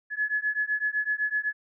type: beating tone pair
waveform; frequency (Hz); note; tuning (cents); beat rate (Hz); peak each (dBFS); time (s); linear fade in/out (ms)
sine; 1700 / 1707.9; G#6 / G#6; +40 / +48; 7.9; -28; 0.1-1.53; 50
effects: none